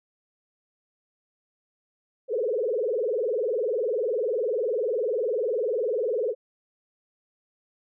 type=tone with vibrato; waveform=sine; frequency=466.2 Hz; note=A#4; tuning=in tune; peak=-23 dBFS; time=2.28-6.35 s; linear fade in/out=50 ms; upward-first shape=triangle; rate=20 Hz; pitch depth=280 cents each way; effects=none